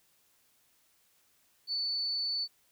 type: tone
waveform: sine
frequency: 4485 Hz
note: C#8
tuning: 19 cents sharp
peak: -30 dBFS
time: 1.67-2.48 s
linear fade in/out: 50 ms
effects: white hiss -69 dBFS RMS until 2.71 s